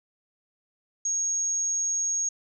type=tone; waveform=sine; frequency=6570 Hz; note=G#8; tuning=20 cents flat; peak=-24 dBFS; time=1.05-2.29 s; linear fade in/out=5 ms; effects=none